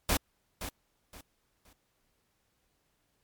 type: noise with echo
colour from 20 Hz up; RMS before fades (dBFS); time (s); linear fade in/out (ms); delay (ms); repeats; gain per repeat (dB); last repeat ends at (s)
pink; -27; 0.09-0.17; 2; 520; 3; -11; 1.73
effects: pink hiss -75 dBFS RMS until 3.23 s + MP3 96 kbps